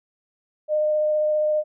sine tone with vibrato, 609 Hz, D#5, 37 cents flat, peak -18 dBFS, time 0.68-1.64 s, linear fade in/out 50 ms, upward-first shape sine, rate 15 Hz, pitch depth 8 cents each way, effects none

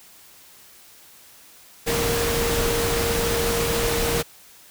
sine tone in noise, 466.2 Hz, A#4, in tune, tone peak -24 dBFS, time 1.86-4.23 s, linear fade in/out 20 ms, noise pink, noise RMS -24 dBFS, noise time 1.86-4.23 s, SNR -3 dB, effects white hiss -49 dBFS RMS until 4.7 s

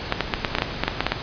clicks, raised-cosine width 0.3 ms, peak -3 dBFS, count 12, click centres 0.124 / 0.207 / 0.338 / 0.448 / 0.551 / 0.585 / 0.621 / 0.836 / 0.88 / 1.006 / 1.066 / 1.12 s, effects pink hiss -31 dBFS RMS until 1.22 s + resampled to 11025 Hz

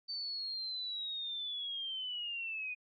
sine linear sweep, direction down, 4576 to 2465 Hz, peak -37 dBFS, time 0.08-2.75 s, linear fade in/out 20 ms, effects AAC 48 kbps

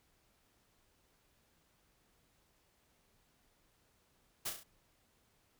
white noise with echo, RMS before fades -38 dBFS, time 4.45-4.5 s, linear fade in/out 10 ms, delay 34 ms, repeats 4, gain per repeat -5 dB, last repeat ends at 4.636 s, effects pink hiss -73 dBFS RMS until 5.59 s

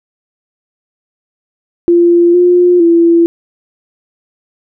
sine tone with pitch steps, 344.8 / 355.1 / 337.4 Hz, F4 / F4 / E4, -22 / +29 / +40 cents, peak -4 dBFS, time 1.88-3.26 s, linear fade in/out 0 ms, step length 460 ms, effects none

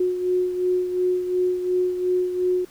sine beating tone pair, 363.1 / 365.9 Hz, F#4 / F#4, -33 / -19 cents, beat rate 2.8 Hz, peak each -20 / -28 dBFS, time 0-2.65 s, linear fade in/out 5 ms, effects pink hiss -51 dBFS RMS until 2.7 s

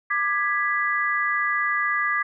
sine chord, G# diminished, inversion second, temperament equal with one note detuned, 1191.1 / 1661.2 / 1975.5 Hz, D6 / G#6 / B6, +24 / 0 / 0 cents, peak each -25 dBFS, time 0.1-2.23 s, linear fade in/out 10 ms, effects none

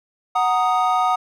triangle chord, D# minor, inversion first, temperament equal, 740 / 932.3 / 1244.5 Hz, F#5 / A#5 / D#6, 0 / 0 / 0 cents, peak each -17 / -22 / -18 dBFS, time 0.35-1.16 s, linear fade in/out 10 ms, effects none

